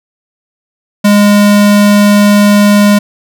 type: tone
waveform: square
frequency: 205.4 Hz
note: G#3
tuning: 19 cents flat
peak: -4 dBFS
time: 1.04-2.99 s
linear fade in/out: 10 ms
effects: none